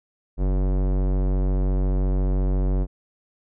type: tone with low-pass filter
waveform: square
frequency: 47.13 Hz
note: F#1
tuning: 33 cents sharp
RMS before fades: -21 dBFS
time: 0.37-2.87 s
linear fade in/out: 50 ms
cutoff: 550 Hz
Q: 0.86
effects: none